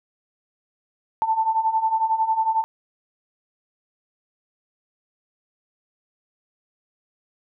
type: beating tone pair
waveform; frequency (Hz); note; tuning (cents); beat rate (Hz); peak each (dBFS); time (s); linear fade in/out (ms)
sine; 880 / 891; A5 / A5; 0 / +22; 11; -24 / -20; 1.22-2.64; 0
effects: none